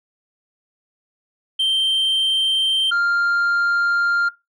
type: tone pair in turn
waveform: sine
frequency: 3136 / 1396.9 Hz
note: G7 / F6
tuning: 0 / 0 cents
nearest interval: octave + major second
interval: 1400 cents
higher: first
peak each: -13 / -13 dBFS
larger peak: neither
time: 1.59-2.91 / 2.91-4.29 s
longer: second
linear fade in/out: 10 ms
effects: noise-tail reverb RT60 0.2 s tail -19 dB re dry + tanh soft clip ceiling -15 dBFS